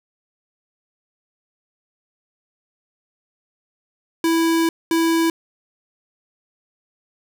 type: tone bursts at uneven times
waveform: square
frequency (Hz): 329.5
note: E4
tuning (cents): -1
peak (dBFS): -16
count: 2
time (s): 4.24-4.69 / 4.91-5.3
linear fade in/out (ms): 2
effects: none